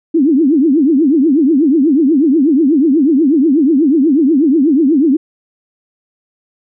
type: tone with vibrato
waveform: sine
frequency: 293.7 Hz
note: D4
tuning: in tune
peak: -7 dBFS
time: 0.14-5.17 s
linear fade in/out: 10 ms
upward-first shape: triangle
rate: 8.2 Hz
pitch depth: 300 cents each way
effects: none